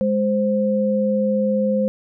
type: tone pair together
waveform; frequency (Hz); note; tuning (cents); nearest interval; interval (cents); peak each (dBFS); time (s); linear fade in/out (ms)
sine; 207.2 / 522; G#3 / C5; -4 / -4; octave + major third; 1600; -19; 0.01-1.88; 0
effects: none